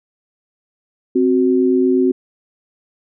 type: tone pair together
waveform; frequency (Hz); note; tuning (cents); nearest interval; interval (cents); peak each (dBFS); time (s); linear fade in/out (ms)
sine; 261.6 / 370; C4 / F#4; 0 / 0; tritone; 600; -14; 1.15-2.12; 10
effects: none